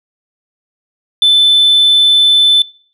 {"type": "tone", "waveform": "sine", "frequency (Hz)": 3520, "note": "A7", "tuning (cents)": 0, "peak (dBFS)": -3, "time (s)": [1.22, 2.62], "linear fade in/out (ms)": 2, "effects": ["noise-tail reverb RT60 0.5 s tail -25 dB re dry", "tanh soft clip ceiling -3 dBFS"]}